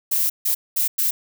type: noise bursts at uneven times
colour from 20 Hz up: violet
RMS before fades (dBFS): -20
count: 4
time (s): 0.11-0.3 / 0.45-0.55 / 0.76-0.88 / 0.98-1.11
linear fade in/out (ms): 10
effects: none